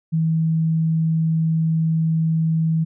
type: tone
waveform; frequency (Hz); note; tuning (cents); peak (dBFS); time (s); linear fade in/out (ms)
sine; 161.3; E3; -37; -16; 0.12-2.85; 20
effects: none